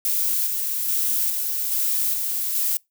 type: noise with tremolo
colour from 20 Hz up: violet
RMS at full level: -22 dBFS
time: 0.05-2.77 s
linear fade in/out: 2 ms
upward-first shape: square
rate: 1.2 Hz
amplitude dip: 30%
effects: noise-tail reverb RT60 0.2 s tail -25 dB re dry